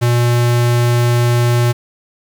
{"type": "tone", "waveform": "square", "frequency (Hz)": 120.2, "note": "B2", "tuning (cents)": -46, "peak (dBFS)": -11, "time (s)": [0.01, 1.73], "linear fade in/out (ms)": 20, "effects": ["7-bit"]}